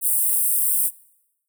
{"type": "high-pass noise", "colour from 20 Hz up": "pink", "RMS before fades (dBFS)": -20, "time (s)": [0.01, 0.91], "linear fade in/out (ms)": 50, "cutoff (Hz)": 8400, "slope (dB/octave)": 96, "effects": ["noise-tail reverb RT60 0.9 s tail -23 dB re dry"]}